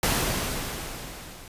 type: noise with level ramp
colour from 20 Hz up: pink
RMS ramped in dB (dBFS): -22 to -45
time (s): 0.03-1.48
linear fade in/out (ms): 2
effects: resampled to 32000 Hz